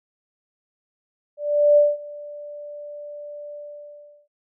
sine tone with ADSR envelope, 587.3 Hz, D5, in tune, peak -10 dBFS, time 1.37-4.28 s, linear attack 400 ms, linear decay 200 ms, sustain -23 dB, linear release 730 ms, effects none

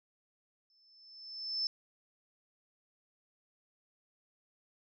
sine tone with exponential growth, 5274 Hz, E8, in tune, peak -29 dBFS, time 0.7-1.67 s, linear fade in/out 1 ms, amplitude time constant 210 ms, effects none

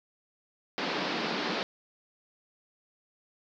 pink band-pass noise, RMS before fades -32 dBFS, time 0.78-1.63 s, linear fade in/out 0 ms, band 180 to 5000 Hz, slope 48 dB/octave, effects none

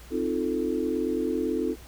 sine chord, F dominant seventh, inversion second, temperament equal, 261.6 / 311.1 / 349.2 / 440 Hz, C4 / Eb4 / F4 / A4, 0 / 0 / 0 / 0 cents, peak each -30 dBFS, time 0.1-1.76 s, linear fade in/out 50 ms, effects added 60 Hz sine -46 dBFS peak until 1.87 s + pink hiss -50 dBFS RMS until 1.87 s

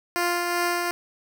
10% pulse tone with tremolo, 349.2 Hz, F4, in tune, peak -13 dBFS, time 0.16-0.91 s, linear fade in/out 0 ms, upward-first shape triangle, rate 2.6 Hz, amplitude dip 35%, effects none

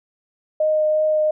sine tone with vibrato, 617 Hz, D#5, 15 cents flat, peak -15 dBFS, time 0.6-1.31 s, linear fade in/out 5 ms, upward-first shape triangle, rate 2.8 Hz, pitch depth 10 cents each way, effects none

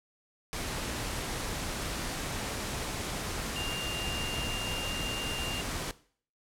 sine tone in noise, 2800 Hz, F7, 4 cents sharp, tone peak -35 dBFS, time 3.56-5.61 s, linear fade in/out 0 ms, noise pink, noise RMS -35 dBFS, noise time 0.53-5.91 s, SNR -3 dB, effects noise-tail reverb RT60 0.5 s tail -18 dB re dry + low-pass 11000 Hz 12 dB/octave

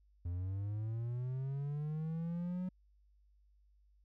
triangle linear sweep, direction up, 85 to 185 Hz, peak -34 dBFS, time 0.25-2.69 s, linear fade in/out 5 ms, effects added 50 Hz sine -65 dBFS peak until 4.04 s

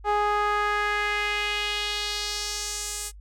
sawtooth tone with band-pass filter sweep, 415.3 Hz, G#4, in tune, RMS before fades -27 dBFS, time 0.04-3.12 s, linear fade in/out 50 ms, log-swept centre 890 to 8800 Hz, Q 1.9, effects noise-tail reverb RT60 0.1 s tail -24 dB re dry + added 50 Hz sine -42 dBFS peak until 3.2 s

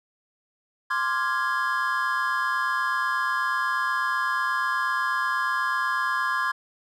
triangle chord, D half-diminished seventh, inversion third, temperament equal, 1046.5 / 1174.7 / 1396.9 / 1661.2 Hz, C6 / D6 / F6 / Ab6, 0 / 0 / 0 / 0 cents, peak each -25 / -29 / -30 / -25 dBFS, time 0.9-6.52 s, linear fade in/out 10 ms, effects none

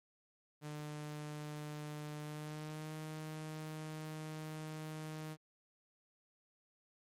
sawtooth tone with pitch glide, 150 to 155.65 Hz, D3 to D#3, +37 to +1 cents, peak -39 dBFS, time 0.61-5.37 s, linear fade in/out 50 ms, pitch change +64 cents, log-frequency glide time 2.19-2.94 s, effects MP3 64 kbps

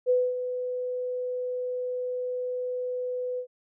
sine tone with ADSR envelope, 499.7 Hz, B4, 20 cents sharp, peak -18 dBFS, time 0.06-3.47 s, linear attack 38 ms, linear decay 240 ms, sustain -10 dB, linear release 85 ms, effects none

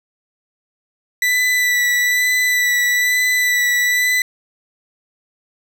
40% pulse tone with vibrato, 1977 Hz, B6, 1 cent sharp, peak -13 dBFS, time 1.22-4.22 s, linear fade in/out 2 ms, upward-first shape sine, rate 1.1 Hz, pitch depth 19 cents each way, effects none

